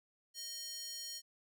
square tone with high-pass filter, 622.3 Hz, D#5, in tune, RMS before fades -45 dBFS, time 0.34-1.22 s, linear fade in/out 50 ms, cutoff 4900 Hz, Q 2.5, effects none

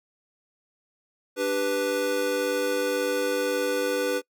square chord, G major, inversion second, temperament equal, 293.7 / 392 / 493.9 Hz, D4 / G4 / B4, 0 / 0 / 0 cents, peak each -32 / -31 / -26 dBFS, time 1.36-4.22 s, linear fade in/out 50 ms, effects noise-tail reverb RT60 0.1 s tail -24 dB re dry

